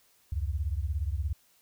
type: beating tone pair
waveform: sine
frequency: 68.7 / 85.7 Hz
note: C#2 / F2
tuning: -15 / -32 cents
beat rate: 17 Hz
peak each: -30 / -32 dBFS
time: 0.32-1.33 s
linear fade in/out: 5 ms
effects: white hiss -65 dBFS RMS until 1.61 s